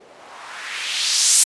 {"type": "noise with low-pass filter sweep", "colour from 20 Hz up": "violet", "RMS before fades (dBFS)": -21, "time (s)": [0, 1.44], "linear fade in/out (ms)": 10, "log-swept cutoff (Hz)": [430, 9100], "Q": 1.6, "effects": ["resampled to 24000 Hz"]}